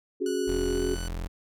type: chord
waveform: sine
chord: C# suspended fourth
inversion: none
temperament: just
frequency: 277.2 / 369.6 / 415.8 Hz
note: C#4 / F#4 / G#4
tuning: 0 / -2 / +2 cents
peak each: -32 / -28 / -30 dBFS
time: 0.2-0.96 s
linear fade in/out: 20 ms
type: tone with pitch glide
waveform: 10% pulse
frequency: 1472 to 1490.8 Hz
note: F#6 to F#6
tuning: -9 to +13 cents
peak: -30 dBFS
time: 0.26-1.08 s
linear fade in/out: 2 ms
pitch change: +22 cents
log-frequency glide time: 0.69-0.82 s
type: tone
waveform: 35% pulse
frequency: 43 Hz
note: F1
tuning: 26 cents flat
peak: -29 dBFS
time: 0.47-1.28 s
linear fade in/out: 20 ms
effects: none